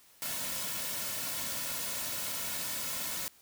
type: noise with comb filter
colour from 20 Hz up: white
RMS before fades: -36 dBFS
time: 0.22-3.28 s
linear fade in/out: 0 ms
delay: 2.5 ms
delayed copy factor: -0.55
effects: white hiss -61 dBFS RMS until 3.41 s